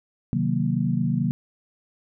sine chord, C half-diminished seventh, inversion none, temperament equal, 130.81 / 155.56 / 185 / 233.1 Hz, C3 / Eb3 / Gb3 / Bb3, 0 / 0 / 0 / 0 cents, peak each -26 dBFS, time 0.33-1.31 s, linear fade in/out 0 ms, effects none

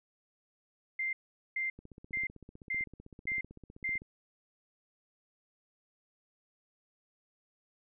sine tone bursts, 2093 Hz, C7, in tune, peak -31 dBFS, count 6, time 0.99-3.98 s, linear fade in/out 5 ms, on 140 ms, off 430 ms
click train, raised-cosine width 3 ms, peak -37 dBFS, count 36, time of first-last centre 1.79-4.019 s, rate 15.7 Hz
effects none

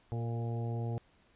harmonic tone with a mistuned harmonic, 117 Hz, A#2, 7 cents sharp, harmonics 1 / 2 / 3 / 4 / 5 / 6 / 7, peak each -33 / -44 / -46 / -45 / -52 / -49 / -50 dBFS, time 0.12-0.98 s, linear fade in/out 0 ms, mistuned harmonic 4, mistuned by -20 cents, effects pink hiss -67 dBFS RMS until 1.35 s + resampled to 8000 Hz

